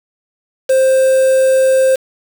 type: tone with quantisation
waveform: triangle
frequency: 526 Hz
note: C5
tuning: 9 cents sharp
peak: -6 dBFS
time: 0.69-1.96 s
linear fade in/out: 10 ms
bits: 4
effects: none